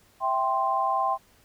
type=chord; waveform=sine; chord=C major; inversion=first; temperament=equal; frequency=659.3 / 784 / 1046.5 Hz; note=E5 / G5 / C6; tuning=0 / 0 / 0 cents; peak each=-31 / -26 / -25 dBFS; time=0.2-1.18 s; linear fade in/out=50 ms; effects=pink hiss -60 dBFS RMS until 1.44 s